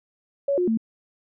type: tone with pitch steps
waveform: sine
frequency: 560 / 358 / 224.2 Hz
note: C#5 / F4 / A3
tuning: +18 / +43 / +33 cents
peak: -19 dBFS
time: 0.48-0.774 s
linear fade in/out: 5 ms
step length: 98 ms
effects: none